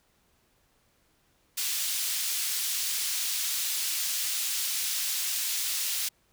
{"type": "high-pass noise", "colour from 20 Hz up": "pink", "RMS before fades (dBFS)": -30, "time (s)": [1.57, 6.09], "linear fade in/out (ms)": 10, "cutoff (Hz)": 3700, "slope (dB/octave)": 12, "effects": ["pink hiss -68 dBFS RMS until 6.32 s"]}